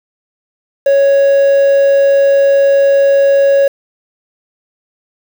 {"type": "tone with quantisation", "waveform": "triangle", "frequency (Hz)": 554.4, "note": "C#5", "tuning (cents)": 0, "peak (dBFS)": -4, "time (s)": [0.86, 3.68], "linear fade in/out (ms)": 5, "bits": 5, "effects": []}